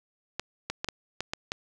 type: clicks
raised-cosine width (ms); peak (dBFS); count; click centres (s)
0.2; -13; 7; 0.396 / 0.7 / 0.845 / 0.887 / 1.206 / 1.335 / 1.519
effects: none